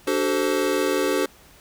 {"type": "chord", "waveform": "square", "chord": "D dominant seventh", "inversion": "none", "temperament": "equal with one note detuned", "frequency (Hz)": [293.7, 379.5, 440, 523.3], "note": ["D4", "F#4", "A4", "C5"], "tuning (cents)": [0, 44, 0, 0], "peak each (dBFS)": [-27, -25, -27, -27], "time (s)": [0.07, 1.26], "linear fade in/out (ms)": 5, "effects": ["pink hiss -51 dBFS RMS until 1.6 s"]}